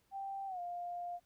sine tone with pitch glide, 784 to 702.5 Hz, G5 to F5, 0 to +10 cents, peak -39 dBFS, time 0.11-1.2 s, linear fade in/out 50 ms, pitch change -190 cents, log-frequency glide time 0.47-0.6 s, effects pink hiss -75 dBFS RMS until 1.25 s

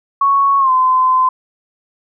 sine tone with pitch glide, 1108.7 to 1028.5 Hz, C#6 to C6, 0 to -30 cents, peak -9 dBFS, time 0.21-1.29 s, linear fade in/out 5 ms, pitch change -130 cents, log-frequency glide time 0.59-0.71 s, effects none

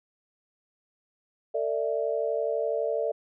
sine chord, A suspended fourth, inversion none, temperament equal with one note detuned, 450 / 587.3 / 659.3 Hz, A4 / D5 / E5, +39 / 0 / 0 cents, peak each -29 / -29 / -31 dBFS, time 1.54-3.12 s, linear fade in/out 10 ms, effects none

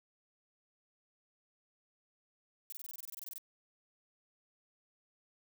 violet noise bursts, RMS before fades -45 dBFS, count 15, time 2.7-3.381 s, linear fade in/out 0 ms, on 23 ms, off 24 ms, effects none

